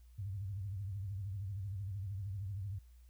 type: tone with vibrato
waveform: sine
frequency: 98.2 Hz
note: G2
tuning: 4 cents sharp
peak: -38 dBFS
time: 0.18-2.79 s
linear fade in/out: 10 ms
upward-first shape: sine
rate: 13 Hz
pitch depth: 130 cents each way
effects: added 60 Hz sine -56 dBFS peak until 3.09 s + white hiss -75 dBFS RMS until 3.09 s